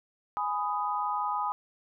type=chord; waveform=sine; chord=G# minor; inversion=none; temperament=just; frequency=830.6 / 996.7 / 1245.9 Hz; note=G#5 / B5 / D#6; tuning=0 / +16 / +2 cents; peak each=-32 dBFS; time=0.37-1.52 s; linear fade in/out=0 ms; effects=none